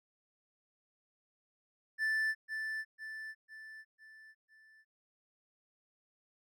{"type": "tone with echo", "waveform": "triangle", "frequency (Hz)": 1760, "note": "A6", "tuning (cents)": 0, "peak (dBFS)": -28, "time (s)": [1.98, 2.35], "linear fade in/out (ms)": 50, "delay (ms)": 500, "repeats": 5, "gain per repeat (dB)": -6, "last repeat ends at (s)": 4.85, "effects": []}